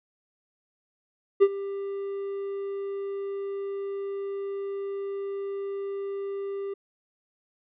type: tone with ADSR envelope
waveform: triangle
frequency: 396.1 Hz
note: G4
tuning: 18 cents sharp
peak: -10 dBFS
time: 1.4-6.74 s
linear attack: 26 ms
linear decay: 52 ms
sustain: -18 dB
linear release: 8 ms
effects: resampled to 8000 Hz